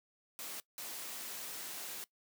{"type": "noise bursts at uneven times", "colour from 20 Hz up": "white", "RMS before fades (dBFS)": -44, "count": 2, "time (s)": [[0.39, 0.6], [0.78, 2.04]], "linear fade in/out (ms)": 0, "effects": ["noise-tail reverb RT60 0.1 s tail -20 dB re dry", "high-pass 200 Hz 12 dB/octave"]}